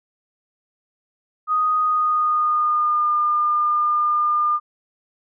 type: tone with pitch glide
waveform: sine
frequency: 1244.5 to 1206.3 Hz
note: D#6 to D6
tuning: 0 to +46 cents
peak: -16 dBFS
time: 1.47-4.6 s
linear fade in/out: 50 ms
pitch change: -54 cents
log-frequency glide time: 1.8-3.14 s
effects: none